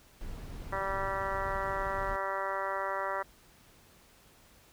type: noise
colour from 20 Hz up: brown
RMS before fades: -41 dBFS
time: 0.21-2.16 s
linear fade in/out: 0 ms
type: harmonic tone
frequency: 194.2 Hz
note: G3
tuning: 16 cents flat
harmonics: 2 / 3 / 4 / 5 / 6 / 7 / 8 / 9 / 10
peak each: -43 / -37 / -42 / -37 / -39 / -39 / -45 / -44 / -42 dBFS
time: 0.72-3.23 s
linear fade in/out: 10 ms
effects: pink hiss -60 dBFS RMS until 4.72 s